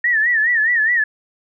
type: tone with vibrato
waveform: sine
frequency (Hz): 1834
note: A#6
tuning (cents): -29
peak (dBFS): -13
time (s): 0.04-1.04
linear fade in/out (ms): 5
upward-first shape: sine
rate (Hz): 4.8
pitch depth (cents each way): 120
effects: none